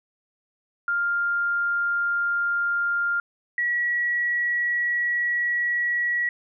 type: tone pair in turn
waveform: sine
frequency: 1400 / 1925.5 Hz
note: F6 / B6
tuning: +4 / -44 cents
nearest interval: tritone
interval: 552 cents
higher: second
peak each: -21 dBFS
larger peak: neither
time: 0.88-3.2 / 3.58-6.29 s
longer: second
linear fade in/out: 2 ms
effects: none